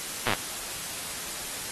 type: slowing click train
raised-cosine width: 0.3 ms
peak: -9 dBFS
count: 8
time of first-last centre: 0.27-0.335 s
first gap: 8 ms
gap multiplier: 1.05
effects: white hiss -35 dBFS RMS until 1.71 s + AAC 32 kbps